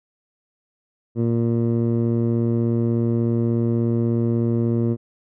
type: tone with low-pass filter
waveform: 15% pulse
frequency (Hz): 116.54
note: A#2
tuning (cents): 0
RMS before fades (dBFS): -20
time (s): 1.15-4.97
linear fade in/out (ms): 50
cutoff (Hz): 370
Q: 0.81
effects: none